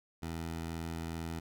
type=tone; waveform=15% pulse; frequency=82.41 Hz; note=E2; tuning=in tune; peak=-31 dBFS; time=0.22-1.4 s; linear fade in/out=10 ms; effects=none